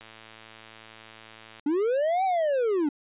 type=click train; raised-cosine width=0.2 ms; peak=-28 dBFS; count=177; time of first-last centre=0.01-1.596 s; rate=111 Hz
type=linear two-way sweep; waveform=triangle; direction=up then down; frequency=277.2 to 780 to 277.2 Hz; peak=-20 dBFS; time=1.66-2.89 s; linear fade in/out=5 ms; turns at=2.24 s
effects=resampled to 8000 Hz